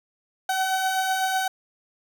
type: beating tone pair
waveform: 30% pulse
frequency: 751 / 759 Hz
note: F#5 / F#5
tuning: +26 / +44 cents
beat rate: 8 Hz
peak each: -29 / -20 dBFS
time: 0.49-1.48 s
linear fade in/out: 5 ms
effects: none